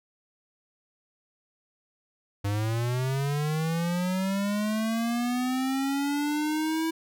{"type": "linear sweep", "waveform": "square", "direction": "up", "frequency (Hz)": [99.2, 326.5], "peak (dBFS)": -26, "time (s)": [2.44, 6.91], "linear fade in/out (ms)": 10, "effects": []}